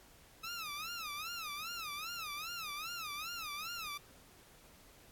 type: tone with vibrato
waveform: 15% pulse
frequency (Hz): 1278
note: D#6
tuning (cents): +46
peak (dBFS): -34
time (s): 0.43-3.98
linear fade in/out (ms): 10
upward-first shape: sine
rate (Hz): 2.5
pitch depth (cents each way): 170
effects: pink hiss -61 dBFS RMS until 5.11 s + AAC 64 kbps